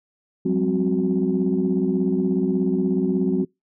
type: tone cluster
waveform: sine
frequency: 180.8 / 197.4 / 262.5 / 369.9 Hz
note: F#3 / G3 / C4 / F#4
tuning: -40 / +12 / +6 / 0 cents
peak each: -23 dBFS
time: 0.45-3.45 s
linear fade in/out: 10 ms
effects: noise-tail reverb RT60 0.2 s tail -26 dB re dry + tanh soft clip ceiling -10 dBFS